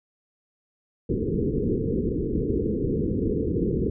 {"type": "low-pass noise", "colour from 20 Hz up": "white", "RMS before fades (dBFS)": -25, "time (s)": [1.09, 3.9], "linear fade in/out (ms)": 5, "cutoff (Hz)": 470, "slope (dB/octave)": 96, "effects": []}